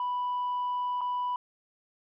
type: tone with dropouts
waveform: sine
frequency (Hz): 987.8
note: B5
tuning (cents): 0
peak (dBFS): -26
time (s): 0-1.36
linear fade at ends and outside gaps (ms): 2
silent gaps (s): 1.009-1.014
effects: tanh soft clip ceiling -26 dBFS